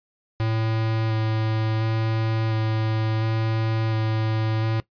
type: tone with vibrato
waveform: square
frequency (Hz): 110.8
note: A2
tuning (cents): +13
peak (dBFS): -22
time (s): 0.4-4.8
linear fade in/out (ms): 0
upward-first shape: square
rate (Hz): 0.71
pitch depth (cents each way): 10
effects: noise-tail reverb RT60 0.1 s tail -18 dB re dry + resampled to 11025 Hz